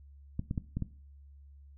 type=clicks; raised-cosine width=5 ms; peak=-20 dBFS; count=5; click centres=0.394 / 0.511 / 0.578 / 0.77 / 0.823 s; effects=noise-tail reverb RT60 0.4 s tail -17 dB re dry + added 70 Hz sine -51 dBFS peak until 1.77 s